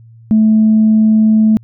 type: tone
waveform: sine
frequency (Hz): 217.9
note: A3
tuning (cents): -17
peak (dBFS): -5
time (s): 0.31-1.57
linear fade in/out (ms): 0
effects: tanh soft clip ceiling -2 dBFS + added 114 Hz sine -37 dBFS peak until 1.63 s